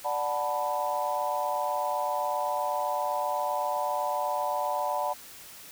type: chord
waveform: sine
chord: B minor seventh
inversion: first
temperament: equal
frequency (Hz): 587.3 / 740 / 880 / 987.8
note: D5 / F#5 / A5 / B5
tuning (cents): 0 / 0 / 0 / 0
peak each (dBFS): -32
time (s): 0.04-5.14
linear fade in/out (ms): 20
effects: white hiss -47 dBFS RMS until 5.71 s